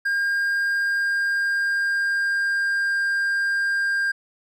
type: tone with pitch glide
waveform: triangle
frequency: 1610 to 1599.8 Hz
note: G6 to G6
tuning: +46 to +35 cents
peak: -18 dBFS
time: 0.05-4.12 s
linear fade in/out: 10 ms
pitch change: -11 cents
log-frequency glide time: 0.39-3.05 s
effects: none

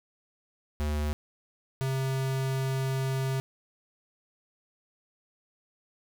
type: tone pair in turn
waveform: square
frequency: 74.7 / 133.18 Hz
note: D2 / C3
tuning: +30 / +31 cents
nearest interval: minor seventh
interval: 1001 cents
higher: second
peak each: -28 dBFS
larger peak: neither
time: 0.8-1.13 / 1.81-3.4 s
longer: second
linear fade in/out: 0 ms
effects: 9-bit

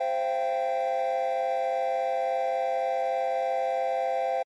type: chord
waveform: triangle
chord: C suspended fourth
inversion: none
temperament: equal with one note detuned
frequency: 523.3 / 680.5 / 784 Hz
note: C5 / F5 / G5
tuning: 0 / -45 / 0 cents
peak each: -26 dBFS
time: 0-4.43 s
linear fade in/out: 10 ms
effects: tanh soft clip ceiling -18 dBFS + MP3 48 kbps

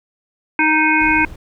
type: harmonic tone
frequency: 311.1 Hz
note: D#4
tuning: in tune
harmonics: 1 / 3 / 5 / 7 / 8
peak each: -18 / -18 / -18 / -18 / -18 dBFS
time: 0.59-1.25 s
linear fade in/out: 2 ms
type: noise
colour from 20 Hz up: brown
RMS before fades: -32 dBFS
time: 1-1.36 s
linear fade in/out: 5 ms
effects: none

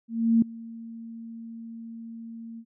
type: tone with ADSR envelope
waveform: sine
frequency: 228.6 Hz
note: A#3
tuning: 34 cents flat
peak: -15 dBFS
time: 0.08-2.65 s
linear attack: 340 ms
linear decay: 4 ms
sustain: -22 dB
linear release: 65 ms
effects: none

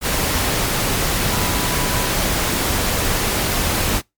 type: tone in noise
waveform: sine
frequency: 987.8 Hz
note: B5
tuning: in tune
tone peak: -30 dBFS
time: 1.28-2.11 s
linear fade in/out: 50 ms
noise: pink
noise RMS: -19 dBFS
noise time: 0.01-4.02 s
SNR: -14 dB
effects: noise-tail reverb RT60 0.2 s tail -26 dB re dry + MP3 96 kbps

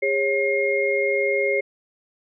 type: tone cluster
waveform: sine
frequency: 406.1 / 547 / 2137 Hz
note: G#4 / C#5 / C7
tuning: -39 / -23 / +36 cents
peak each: -23 dBFS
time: 0.02-1.61 s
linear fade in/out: 10 ms
effects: none

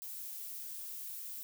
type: noise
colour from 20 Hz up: violet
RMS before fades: -44 dBFS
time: 0.02-1.43 s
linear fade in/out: 0 ms
effects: none

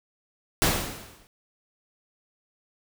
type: noise with exponential decay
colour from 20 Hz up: pink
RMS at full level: -19 dBFS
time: 0.62-1.27 s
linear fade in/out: 0 ms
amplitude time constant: 140 ms
effects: none

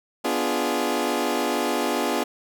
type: chord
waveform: 20% pulse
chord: B diminished seventh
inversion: none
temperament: equal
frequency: 246.9 / 293.7 / 349.2 / 415.3 Hz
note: B3 / D4 / F4 / Ab4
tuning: 0 / 0 / 0 / 0 cents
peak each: -23 dBFS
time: 0.24-2.24 s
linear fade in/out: 10 ms
effects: none

